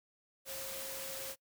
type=tone in noise; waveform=sine; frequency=537 Hz; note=C5; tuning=45 cents sharp; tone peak=-47 dBFS; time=0.45-1.36 s; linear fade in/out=50 ms; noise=white; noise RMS=-43 dBFS; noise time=0.45-1.36 s; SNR=-7 dB; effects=noise-tail reverb RT60 0.1 s tail -24 dB re dry